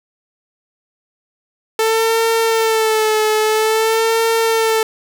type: tone with vibrato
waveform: sawtooth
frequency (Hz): 442.3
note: A4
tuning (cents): +9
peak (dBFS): -9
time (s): 1.79-4.83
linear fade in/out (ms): 2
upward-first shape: sine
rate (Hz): 0.5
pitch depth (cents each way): 45
effects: none